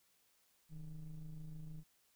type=ring-modulated tone; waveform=triangle; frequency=72.1 Hz; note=D2; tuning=31 cents flat; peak=-40 dBFS; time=0.69-1.84 s; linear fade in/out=50 ms; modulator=85.3 Hz; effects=white hiss -74 dBFS RMS until 2.15 s